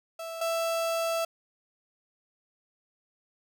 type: tone pair in turn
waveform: 35% pulse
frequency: 659.3 / 662.2 Hz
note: E5 / E5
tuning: 0 / +8 cents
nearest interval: unison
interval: 8 cents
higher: second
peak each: -34 / -25 dBFS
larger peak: second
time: 0.19-0.41 / 0.41-1.25 s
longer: second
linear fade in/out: 5 ms
effects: none